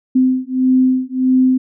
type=beating tone pair; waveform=sine; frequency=256.9 / 258.5 Hz; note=C4 / C4; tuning=-32 / -21 cents; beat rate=1.6 Hz; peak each=-14 dBFS; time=0.15-1.58 s; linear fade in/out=10 ms; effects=none